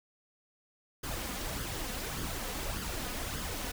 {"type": "noise with flanger", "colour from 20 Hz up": "pink", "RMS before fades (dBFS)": -37, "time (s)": [1.03, 3.72], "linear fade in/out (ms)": 10, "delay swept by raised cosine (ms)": [0.6, 4.1], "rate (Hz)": 1.7, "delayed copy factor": 0.55, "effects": []}